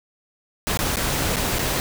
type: noise with dropouts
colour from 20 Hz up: pink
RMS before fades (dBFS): -23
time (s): 0.67-1.8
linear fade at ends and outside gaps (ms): 0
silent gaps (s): 0.773-0.79 / 0.958-0.969 / 1.36-1.367 / 1.586-1.592
effects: none